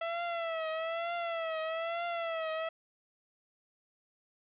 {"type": "tone with vibrato", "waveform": "sawtooth", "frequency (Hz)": 662, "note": "E5", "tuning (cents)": 7, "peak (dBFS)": -29, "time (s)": [0.01, 2.69], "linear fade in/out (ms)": 5, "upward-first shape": "triangle", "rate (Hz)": 1.1, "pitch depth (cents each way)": 81, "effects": ["resampled to 8000 Hz", "10-bit"]}